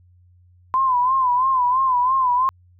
sine tone with vibrato, 1021 Hz, C6, 43 cents flat, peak -15 dBFS, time 0.74-2.49 s, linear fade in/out 0 ms, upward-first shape sine, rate 3 Hz, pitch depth 83 cents each way, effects added 89 Hz sine -50 dBFS peak until 2.79 s

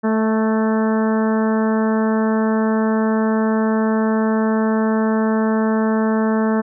harmonic tone with a mistuned harmonic, 220 Hz, A3, in tune, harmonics 1 / 2 / 3 / 4 / 5 / 6 / 7 / 8, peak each -16 / -22 / -26 / -28 / -30 / -32 / -33 / -34 dBFS, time 0.03-6.62 s, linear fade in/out 20 ms, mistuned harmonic 3, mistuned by -15 cents, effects none

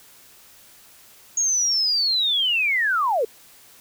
sine linear sweep, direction down, 6660 to 415.3 Hz, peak -18 dBFS, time 1.37-3.25 s, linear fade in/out 5 ms, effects white hiss -50 dBFS RMS until 3.8 s

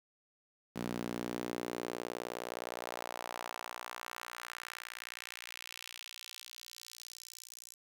sawtooth tone with high-pass filter sweep, 59.6 Hz, A#1, 39 cents sharp, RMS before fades -44 dBFS, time 0.75-7.75 s, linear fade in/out 20 ms, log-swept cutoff 210 to 7100 Hz, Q 1.6, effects 10-bit

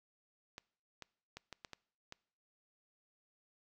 clicks, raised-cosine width 0.2 ms, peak -29 dBFS, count 7, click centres 0.581 / 1.023 / 1.37 / 1.527 / 1.648 / 1.733 / 2.124 s, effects noise-tail reverb RT60 0.6 s tail -24 dB re dry

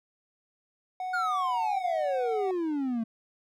triangle tone with pitch glide, 740 to 745.1 Hz, F#5 to F#5, 0 to +12 cents, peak -29 dBFS, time 1-2.51 s, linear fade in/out 2 ms, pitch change +12 cents, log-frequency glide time 1.62-2.26 s
triangle exponential sweep, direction down, 1462 to 220 Hz, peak -25 dBFS, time 1.13-3.04 s, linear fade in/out 10 ms
effects none

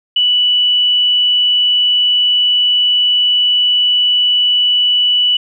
sine tone, 2960 Hz, F#7, in tune, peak -9 dBFS, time 0.16-5.37 s, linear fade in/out 5 ms, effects none

